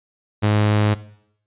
sawtooth tone, 105.2 Hz, G#2, 23 cents sharp, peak -11 dBFS, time 0.42-0.95 s, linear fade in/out 20 ms, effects noise-tail reverb RT60 0.7 s tail -18 dB re dry + resampled to 8000 Hz

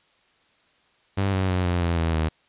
sawtooth tone with pitch steps, 98 / 94.61 / 91.33 / 88.17 / 85.12 / 82.17 / 79.33 Hz, G2 / F#2 / F#2 / F2 / F2 / E2 / D#2, 0 / +39 / -22 / +17 / -44 / -5 / +34 cents, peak -17 dBFS, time 1.17-2.29 s, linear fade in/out 10 ms, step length 160 ms, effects white hiss -62 dBFS RMS until 2.48 s + resampled to 8000 Hz

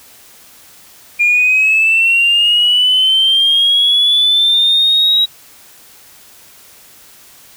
sine linear sweep, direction up, 2400 to 3849 Hz, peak -7 dBFS, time 1.19-5.26 s, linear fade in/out 20 ms, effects tanh soft clip ceiling -4 dBFS + white hiss -42 dBFS RMS until 7.56 s

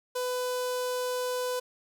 sawtooth tone with notch filter, 500 Hz, B4, 21 cents sharp, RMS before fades -31 dBFS, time 0.15-1.6 s, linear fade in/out 10 ms, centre 2100 Hz, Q 1.3, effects none

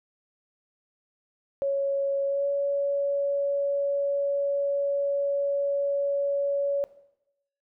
sine tone with pitch glide, 554.4 to 563.1 Hz, C#5 to C#5, 0 to +27 cents, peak -23 dBFS, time 1.62-6.84 s, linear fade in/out 0 ms, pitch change +27 cents, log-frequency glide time 2.26-2.47 s, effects noise-tail reverb RT60 0.8 s tail -17 dB re dry

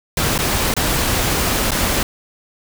pink noise with dropouts, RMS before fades -18 dBFS, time 0.17-2.03 s, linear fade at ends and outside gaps 2 ms, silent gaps 0.379-0.388 / 0.74-0.765 / 1.708-1.717 s, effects none

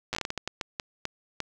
slowing click train, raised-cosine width 0.2 ms, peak -13 dBFS, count 14, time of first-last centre 0.13-1.403 s, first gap 8 ms, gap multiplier 1.37, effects none

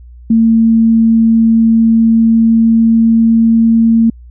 sine tone with pitch glide, 226.1 to 227.4 Hz, A3 to A#3, +47 to -43 cents, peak -5 dBFS, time 0.3-4.1 s, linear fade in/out 5 ms, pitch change +10 cents, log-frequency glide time 1.67-3.76 s, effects added 60 Hz sine -32 dBFS peak until 4.3 s

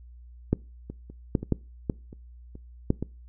clicks, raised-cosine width 3 ms, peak -8 / -23 / -30 / -9 / -20 / -9 / -12 / -29 / -30 / -8 / -16 dBFS, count 11, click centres 0.53 / 0.9 / 1.1 / 1.352 / 1.43 / 1.523 / 1.898 / 2.129 / 2.554 / 2.904 / 3.026 s, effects noise-tail reverb RT60 0.3 s tail -23 dB re dry + added 60 Hz sine -45 dBFS peak until 3.28 s

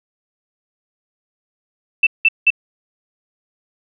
sine tone bursts, 2660 Hz, E7, 15 cents sharp, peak -8 dBFS, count 3, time 2.03-2.504 s, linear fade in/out 5 ms, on 38 ms, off 180 ms, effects none

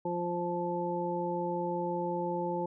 harmonic tone, 174.61 Hz, F3, in tune, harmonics 1 / 2 / 3 / 5, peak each -37 / -35 / -36 / -35 dBFS, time 0.05-2.66 s, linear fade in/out 5 ms, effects none

